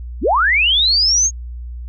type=linear sweep; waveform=sine; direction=up; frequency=160 to 6645 Hz; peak=-11 dBFS; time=0.21-1.31 s; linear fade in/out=50 ms; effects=added 60 Hz sine -26 dBFS peak until 1.88 s